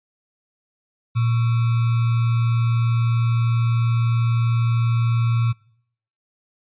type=tone with sample-and-hold; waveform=sine; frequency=116.54 Hz; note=A#2; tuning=in tune; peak=-16 dBFS; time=1.15-5.53 s; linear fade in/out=20 ms; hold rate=1225 Hz; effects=noise-tail reverb RT60 0.7 s tail -25 dB re dry + resampled to 8000 Hz